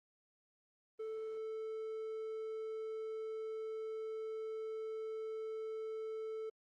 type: tone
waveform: triangle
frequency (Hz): 440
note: A4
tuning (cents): 0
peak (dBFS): -38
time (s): 0.99-6.5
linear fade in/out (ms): 10
effects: Opus 24 kbps